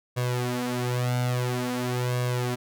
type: tone with flanger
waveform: sawtooth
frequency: 123.9 Hz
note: B2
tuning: 6 cents sharp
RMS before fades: -27 dBFS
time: 0.16-2.56 s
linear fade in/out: 20 ms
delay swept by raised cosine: 1.8 to 6.7 ms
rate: 0.49 Hz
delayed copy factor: +0.8
effects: none